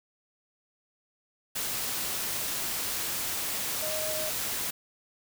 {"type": "tone in noise", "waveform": "sine", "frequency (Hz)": 622.3, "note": "D#5", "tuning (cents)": 0, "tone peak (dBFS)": -34, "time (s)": [3.82, 4.3], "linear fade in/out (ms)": 10, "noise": "white", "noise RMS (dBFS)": -32, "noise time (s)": [1.55, 4.71], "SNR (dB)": -5, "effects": []}